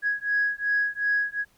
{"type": "beating tone pair", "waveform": "sine", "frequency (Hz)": [1661.2, 1663.9], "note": ["G#6", "G#6"], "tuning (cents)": [0, 3], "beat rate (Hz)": 2.7, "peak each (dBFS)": -25, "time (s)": [0.02, 1.45], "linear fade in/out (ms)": 50, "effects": ["tanh soft clip ceiling -15 dBFS", "pink hiss -63 dBFS RMS until 1.57 s"]}